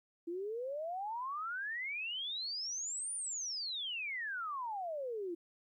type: exponential two-way sweep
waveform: sine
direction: up then down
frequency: 329.6 to 9580 to 329.6 Hz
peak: -37 dBFS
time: 0.27-5.35 s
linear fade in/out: 10 ms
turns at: 3.14 s
effects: 13-bit